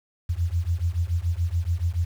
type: beating tone pair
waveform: sine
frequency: 82.2 / 89.2 Hz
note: E2 / F2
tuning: -4 / +37 cents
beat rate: 7 Hz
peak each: -25 dBFS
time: 0.29-2.05 s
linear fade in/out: 10 ms
effects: 8-bit